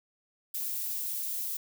violet noise with high-pass filter sweep, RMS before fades -34 dBFS, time 0.54-1.57 s, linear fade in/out 5 ms, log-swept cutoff 1600 to 2700 Hz, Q 0.74, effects none

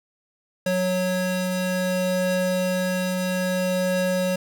square tone pair together, 183.7 / 550.5 Hz, F#3 / C#5, -12 / -12 cents, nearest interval octave + perfect fifth, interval 1900 cents, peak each -25 dBFS, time 0.66-4.36 s, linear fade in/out 5 ms, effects none

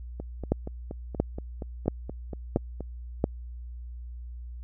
two click trains, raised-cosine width 2 ms, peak -22 / -9 dBFS, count 12 / 5, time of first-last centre 0.2-2.807 / 0.52-3.241 s, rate 4.22 / 1.47 Hz, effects added 60 Hz sine -37 dBFS peak until 4.63 s

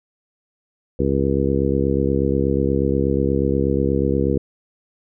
harmonic tone, 68.3 Hz, C#2, 25 cents flat, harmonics 1 / 2 / 3 / 4 / 5 / 6 / 7, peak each -24 / -24 / -24 / -24 / -24 / -24 / -24 dBFS, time 0.99-4.38 s, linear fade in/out 5 ms, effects none

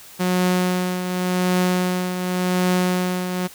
sawtooth tone with tremolo, 181.7 Hz, F#3, 31 cents flat, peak -12 dBFS, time 0.19-3.48 s, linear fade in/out 20 ms, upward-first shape triangle, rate 0.89 Hz, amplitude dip 60%, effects white hiss -43 dBFS RMS until 3.54 s

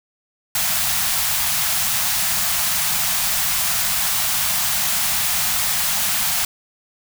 white band-stop noise, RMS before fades -20 dBFS, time 0.55-6.45 s, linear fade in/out 2 ms, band 220 to 620 Hz, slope 96 dB/octave, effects none

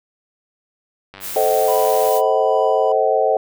click train, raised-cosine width 0.3 ms, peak -21 dBFS, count 93, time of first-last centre 1.14-2.087 s, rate 97.1 Hz
blue noise, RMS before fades -28 dBFS, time 1.2-2.22 s, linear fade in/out 50 ms
sine chord, A diminished seventh, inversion none, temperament just, 440 / 528 / 633.6 / 760.3 Hz, A4 / C5 / Eb5 / Gb5, 0 / +16 / +31 / +47 cents, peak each -19 dBFS, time 1.36-3.37 s, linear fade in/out 2 ms
triangle tone with tremolo, 987.8 Hz, B5, in tune, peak -22 dBFS, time 1.68-2.92 s, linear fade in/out 2 ms, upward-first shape sine, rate 2.4 Hz, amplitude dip 30%
effects none

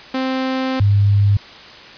sawtooth / sine tone pair in turn, 261.6 / 101.21 Hz, C4 / G#2, 0 / -44 cents, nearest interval octave + major third, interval 1644 cents, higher first, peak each -14 / -10 dBFS, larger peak second, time 0.14-0.8 / 0.8-1.37 s, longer first, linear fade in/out 5 ms, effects white hiss -38 dBFS RMS until 1.97 s + resampled to 11025 Hz

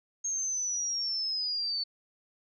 sine linear sweep, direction down, 6500 to 4462 Hz, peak -29 dBFS, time 0.24-1.84 s, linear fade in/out 10 ms, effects none

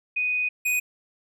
sine / square tone pair in turn, 2489 / 2489 Hz, D#7 / D#7, 0 / 0 cents, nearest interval unison, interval 0 cents, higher neither, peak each -22 dBFS, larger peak neither, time 0.16-0.49 / 0.65-0.8 s, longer first, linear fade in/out 10 ms, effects none

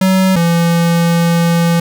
square tone pair in turn, 188.8 / 169.27 Hz, F#3 / E3, +35 / +46 cents, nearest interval major second, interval 189 cents, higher first, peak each -9 / -10 dBFS, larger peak first, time 0.01-0.36 / 0.36-1.8 s, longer second, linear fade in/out 5 ms, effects none

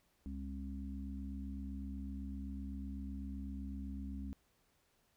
harmonic tone, 67.9 Hz, C#2, 35 cents flat, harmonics 1 / 3 / 4, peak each -43 / -46 / -48 dBFS, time 0.26-4.33 s, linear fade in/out 0 ms, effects pink hiss -75 dBFS RMS until 5.16 s

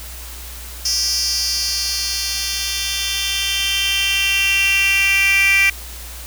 10% pulse tone with high-pass filter sweep, 392 Hz, G4, in tune, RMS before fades -18 dBFS, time 0.85-5.7 s, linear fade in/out 5 ms, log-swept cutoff 5200 to 2300 Hz, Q 5.9, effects added 60 Hz sine -33 dBFS peak until 6.26 s + white hiss -35 dBFS RMS until 6.26 s

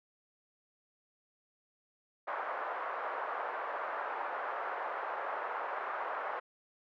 white band-pass noise, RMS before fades -38 dBFS, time 2.27-6.4 s, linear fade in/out 10 ms, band 520 to 1400 Hz, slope 24 dB/octave, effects none

